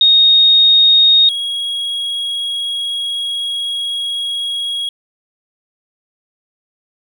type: tone pair in turn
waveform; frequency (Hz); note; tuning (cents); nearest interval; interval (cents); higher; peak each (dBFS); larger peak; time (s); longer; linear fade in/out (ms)
sine / triangle; 3721 / 3308; A#7 / G#7; -4 / -8; major second; 204; first; -6 / -16; first; 0.01-1.29 / 1.29-4.89; second; 2
effects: none